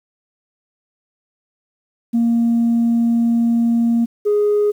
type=tone pair in turn; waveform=sine; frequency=233.1 / 415.3 Hz; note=A#3 / G#4; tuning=0 / 0 cents; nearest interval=minor seventh; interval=1000 cents; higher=second; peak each=-11 dBFS; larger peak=neither; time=2.13-4.06 / 4.25-4.72 s; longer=first; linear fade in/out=20 ms; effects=tanh soft clip ceiling -10 dBFS + 8-bit